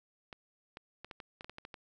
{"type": "clicks", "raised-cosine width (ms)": 0.3, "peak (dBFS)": -29, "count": 11, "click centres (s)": [0.328, 0.771, 1.046, 1.112, 1.202, 1.409, 1.445, 1.496, 1.584, 1.651, 1.742], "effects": []}